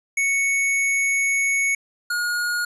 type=tone pair in turn; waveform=square; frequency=2217 / 1436.5 Hz; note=C#7 / F6; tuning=0 / +48 cents; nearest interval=minor sixth; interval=752 cents; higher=first; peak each=-19 / -22 dBFS; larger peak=first; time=0.17-1.75 / 2.1-2.65 s; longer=first; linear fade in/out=5 ms; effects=resampled to 32000 Hz + 10-bit